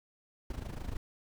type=noise with amplitude modulation; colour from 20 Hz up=brown; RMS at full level=-36 dBFS; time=0.5-0.97 s; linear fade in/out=2 ms; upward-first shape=sine; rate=26.4 Hz; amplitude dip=75%; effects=none